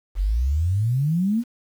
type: exponential sweep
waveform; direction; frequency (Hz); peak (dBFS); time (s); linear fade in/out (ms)
sine; up; 43.65 to 246.9; -18; 0.15-1.44; 50
effects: 8-bit